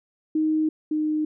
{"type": "tone pair in turn", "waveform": "sine", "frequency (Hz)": [311.8, 307], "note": ["D#4", "D#4"], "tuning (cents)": [4, -23], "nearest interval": "unison", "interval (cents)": 27, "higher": "first", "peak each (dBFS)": [-19, -21], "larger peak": "first", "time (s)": [[0.35, 0.69], [0.91, 1.25]], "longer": "neither", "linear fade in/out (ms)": 5, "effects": []}